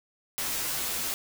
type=noise with comb filter; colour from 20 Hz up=white; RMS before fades=-31 dBFS; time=0.38-1.14 s; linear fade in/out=0 ms; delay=11 ms; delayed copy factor=-0.75; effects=none